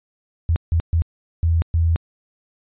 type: tone bursts at uneven times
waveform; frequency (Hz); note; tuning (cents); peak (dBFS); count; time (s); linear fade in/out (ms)
sine; 82.9; E2; +10; -14; 5; 0.49-0.56 / 0.72-0.8 / 0.93-1.02 / 1.43-1.62 / 1.74-1.96; 0
effects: resampled to 8000 Hz